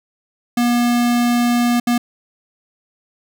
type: tone bursts at uneven times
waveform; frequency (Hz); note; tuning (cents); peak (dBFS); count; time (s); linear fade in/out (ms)
square; 240.3; B3; -47; -14; 2; 0.57-1.8 / 1.87-1.98; 5
effects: none